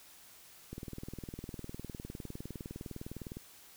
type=click train; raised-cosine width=3 ms; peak=-29 dBFS; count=53; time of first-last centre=0.73-3.37 s; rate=19.7 Hz; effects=white hiss -57 dBFS RMS until 3.76 s